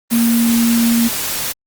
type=tone in noise; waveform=sine; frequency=232.7 Hz; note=A#3; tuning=3 cents flat; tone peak=-11 dBFS; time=0.11-1.09 s; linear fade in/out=20 ms; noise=white; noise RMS=-21 dBFS; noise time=0.1-1.53 s; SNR=+7 dB; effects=Opus 32 kbps